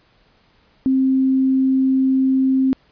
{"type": "tone", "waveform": "sine", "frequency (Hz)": 264.1, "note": "C4", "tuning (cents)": 16, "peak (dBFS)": -13, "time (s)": [0.86, 2.73], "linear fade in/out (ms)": 0, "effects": ["pink hiss -57 dBFS RMS until 2.91 s", "resampled to 11025 Hz"]}